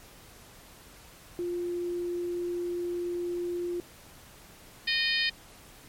sine tone, 350.2 Hz, F4, 5 cents sharp, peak -29 dBFS, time 1.39-3.8 s, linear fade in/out 0 ms
harmonic tone, 615 Hz, D#5, 20 cents flat, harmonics 3 / 4 / 5 / 6 / 7 / 8, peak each -30 / -31 / -32 / -33 / -33 / -34 dBFS, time 4.87-5.3 s, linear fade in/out 10 ms
effects pink hiss -52 dBFS RMS until 5.88 s + MP3 64 kbps

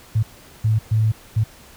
sine tone bursts at uneven times, 109.5 Hz, A2, 8 cents flat, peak -14 dBFS, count 4, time 0.15-0.23 / 0.64-0.79 / 0.91-1.12 / 1.36-1.44 s, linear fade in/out 10 ms, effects pink hiss -46 dBFS RMS until 1.76 s

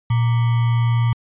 sine tone with sample-and-hold, 117.7 Hz, A#2, 17 cents sharp, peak -14 dBFS, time 0.1-1.13 s, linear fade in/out 5 ms, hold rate 1050 Hz, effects resampled to 8000 Hz

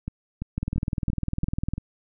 two click trains, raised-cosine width 5 ms, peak -17 / -13 dBFS, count 6 / 24, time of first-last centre 0.08-1.781 / 0.58-1.736 s, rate 2.94 / 19.9 Hz, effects none

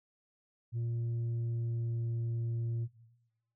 sine tone with pitch glide, 117.2 to 116.12 Hz, A#2 to A#2, +10 to -6 cents, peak -29 dBFS, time 0.72-2.88 s, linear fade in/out 50 ms, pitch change -16 cents, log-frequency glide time 0.87-2.15 s, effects noise-tail reverb RT60 1.0 s tail -18 dB re dry + tanh soft clip ceiling -31 dBFS

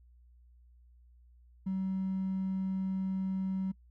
triangle tone with hard clipping, 190 Hz, F#3, 46 cents sharp, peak -31 dBFS, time 1.66-3.72 s, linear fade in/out 10 ms, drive 4 dB, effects noise-tail reverb RT60 0.1 s tail -25 dB re dry + added 60 Hz sine -57 dBFS peak until 3.9 s

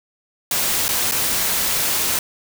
white noise with dropouts, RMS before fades -20 dBFS, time 0.51-2.19 s, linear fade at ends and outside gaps 2 ms, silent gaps 0.882-0.889 / 1.113-1.12 s, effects none

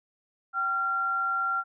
sine tone pair together, 773 / 1377.3 Hz, G5 / F6, -24 / -24 cents, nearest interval minor seventh, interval 1000 cents, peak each -36 / -25 dBFS, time 0.53-1.64 s, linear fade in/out 50 ms, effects none

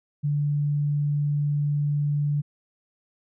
sine tone, 146 Hz, D3, 10 cents flat, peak -21 dBFS, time 0.23-2.42 s, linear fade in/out 20 ms, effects none

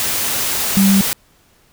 sine tone in noise, 196 Hz, G3, in tune, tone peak -9 dBFS, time 0.77-1.01 s, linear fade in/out 0 ms, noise white, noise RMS -19 dBFS, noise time 0-1.13 s, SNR +7 dB, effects pink hiss -54 dBFS RMS until 1.72 s

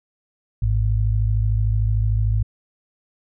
sine tone pair together, 53.43 / 106.8 Hz, G#1 / G#2, +50 / +49 cents, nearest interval octave, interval 1199 cents, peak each -19 dBFS, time 0.62-2.43 s, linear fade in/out 5 ms, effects none

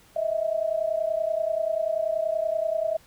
sine tone pair together, 628.9 / 659.3 Hz, D#5 / E5, +18 / 0 cents, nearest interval minor second, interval 82 cents, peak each -26 / -26 dBFS, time 0.16-2.97 s, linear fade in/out 5 ms, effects pink hiss -56 dBFS RMS until 3.06 s

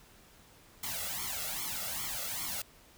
white noise with flanger, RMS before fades -37 dBFS, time 0.83-2.62 s, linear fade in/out 5 ms, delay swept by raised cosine 0.91 to 1.51 ms, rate 2.5 Hz, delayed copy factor +1, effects pink hiss -59 dBFS RMS until 2.97 s

